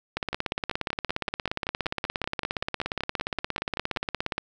two click trains, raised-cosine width 0.3 ms, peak -14 / -11 dBFS, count 20 / 73, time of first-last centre 0.33-3.963 / 0.17-4.381 s, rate 5.23 / 17.1 Hz, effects none

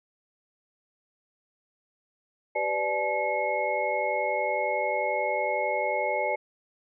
sine tone cluster, 387.7 / 499.9 / 591 / 858 / 2170 Hz, G4 / B4 / D5 / A5 / C#7, -19 / +21 / +11 / -44 / -37 cents, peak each -36 / -32 / -29 / -30 / -31 dBFS, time 2.55-6.36 s, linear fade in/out 10 ms, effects none

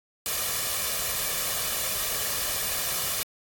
white noise with comb filter, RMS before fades -28 dBFS, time 0.26-3.23 s, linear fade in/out 0 ms, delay 1.7 ms, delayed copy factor +0.55, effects AAC 64 kbps

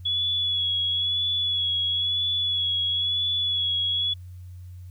sine tone with vibrato, 3381 Hz, G#7, 30 cents sharp, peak -22 dBFS, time 0.05-4.14 s, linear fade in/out 10 ms, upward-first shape sine, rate 1 Hz, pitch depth 29 cents each way, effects added 90 Hz sine -38 dBFS peak until 4.9 s + white hiss -65 dBFS RMS until 4.9 s

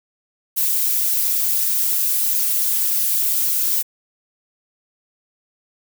violet noise with flanger, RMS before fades -19 dBFS, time 0.56-3.83 s, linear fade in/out 20 ms, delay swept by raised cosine 1.9 to 5.4 ms, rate 3.3 Hz, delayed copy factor +0.95, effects none

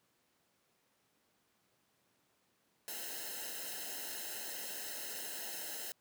white noise with comb filter, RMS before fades -43 dBFS, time 2.88-5.92 s, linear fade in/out 0 ms, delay 0.86 ms, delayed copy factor -1, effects pink hiss -75 dBFS RMS until 6 s + high-pass 150 Hz 12 dB/octave

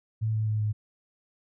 sine tone with pitch steps, 110.2 / 108.87 / 107.56 / 106.26 Hz, A2 / A2 / A2 / G#2, +3 / -18 / -39 / +40 cents, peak -24 dBFS, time 0.21-0.73 s, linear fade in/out 20 ms, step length 130 ms, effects none

